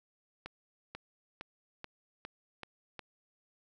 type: accelerating click train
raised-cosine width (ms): 0.3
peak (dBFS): -26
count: 7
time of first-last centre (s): 0.46-2.993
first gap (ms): 490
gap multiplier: 0.94
effects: none